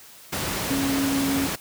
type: tone in noise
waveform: sine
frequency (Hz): 274.2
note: C#4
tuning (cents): -19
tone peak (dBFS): -22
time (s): 0.7-1.47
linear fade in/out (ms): 10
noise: pink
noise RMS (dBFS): -27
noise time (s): 0.32-1.56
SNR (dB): +2
effects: white hiss -47 dBFS RMS until 1.6 s + high-pass 80 Hz 12 dB/octave